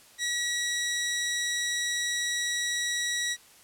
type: tone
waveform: 15% pulse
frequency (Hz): 1922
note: B6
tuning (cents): -48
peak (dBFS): -21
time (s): 0.18-3.37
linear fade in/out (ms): 50
effects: white hiss -55 dBFS RMS until 3.63 s + low-pass 12000 Hz 12 dB/octave